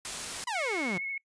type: noise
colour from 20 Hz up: white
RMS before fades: -36 dBFS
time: 0.05-0.44 s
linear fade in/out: 0 ms
type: exponential sweep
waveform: sawtooth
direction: down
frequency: 1022 to 167.3 Hz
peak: -27 dBFS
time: 0.47-0.98 s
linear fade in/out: 5 ms
type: tone with vibrato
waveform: sine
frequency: 2190 Hz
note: C#7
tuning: 22 cents flat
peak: -32 dBFS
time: 0.55-1.18 s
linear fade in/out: 5 ms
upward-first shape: triangle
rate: 13 Hz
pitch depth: 27 cents each way
effects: noise-tail reverb RT60 0.1 s tail -24 dB re dry + resampled to 22050 Hz